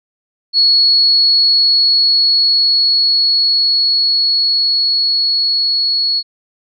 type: tone with level ramp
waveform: sine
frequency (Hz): 4361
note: C#8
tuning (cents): -29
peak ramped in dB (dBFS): -7 to -12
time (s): 0.53-6.23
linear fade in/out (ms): 50
effects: none